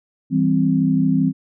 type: chord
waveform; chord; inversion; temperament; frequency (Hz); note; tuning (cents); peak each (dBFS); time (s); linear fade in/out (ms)
sine; C major; first; just; 163.52 / 196.22 / 261.6; E3 / G3 / C4; -14 / +2 / 0; -19 / -20 / -17; 0.3-1.33; 50
effects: none